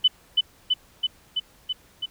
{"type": "tone with echo", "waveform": "sine", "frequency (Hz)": 3001, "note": "F#7", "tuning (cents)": 24, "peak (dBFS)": -13, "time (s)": [0.04, 0.08], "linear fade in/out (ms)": 10, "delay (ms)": 330, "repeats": 6, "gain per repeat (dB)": -2, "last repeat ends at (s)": 2.06, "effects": ["pink hiss -56 dBFS RMS until 2.1 s"]}